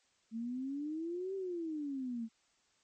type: exponential two-way sweep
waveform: sine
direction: up then down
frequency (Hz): 220.7 to 392 to 220.7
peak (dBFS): -36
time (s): 0.31-2.29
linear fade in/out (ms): 50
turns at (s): 1.35
effects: white hiss -73 dBFS RMS until 2.83 s + MP3 32 kbps